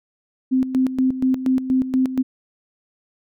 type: tone with tremolo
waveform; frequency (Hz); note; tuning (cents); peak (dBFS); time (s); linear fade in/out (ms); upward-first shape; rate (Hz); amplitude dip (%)
sine; 259.6; C4; -13; -14; 0.51-2.23; 20; square; 4.2; 70
effects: none